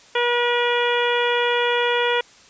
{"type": "harmonic tone", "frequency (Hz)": 481.5, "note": "B4", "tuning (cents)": -44, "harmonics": [1, 2, 3, 4, 5, 6, 7], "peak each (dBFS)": [-21, -24, -26, -27, -28, -29, -29], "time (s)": [0.15, 2.21], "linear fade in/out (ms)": 5, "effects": ["white hiss -49 dBFS RMS until 2.49 s", "resampled to 16000 Hz"]}